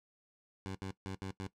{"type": "tone bursts at uneven times", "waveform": "15% pulse", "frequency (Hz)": 95.6, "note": "G2", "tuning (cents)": -43, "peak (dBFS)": -33, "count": 5, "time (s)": [[0.66, 0.75], [0.82, 0.91], [1.06, 1.15], [1.22, 1.31], [1.4, 1.47]], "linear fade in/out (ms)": 0, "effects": ["noise-tail reverb RT60 0.1 s tail -17 dB re dry", "low-pass 8000 Hz 12 dB/octave"]}